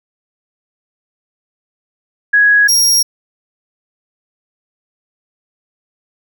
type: tone pair in turn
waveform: sine / sawtooth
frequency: 1666 / 5604 Hz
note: G#6 / F8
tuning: +5 / +5 cents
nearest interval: octave + major sixth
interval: 2100 cents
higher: second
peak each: -6 dBFS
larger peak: neither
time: 2.33-2.68 / 2.68-3.03 s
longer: neither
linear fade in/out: 10 ms
effects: none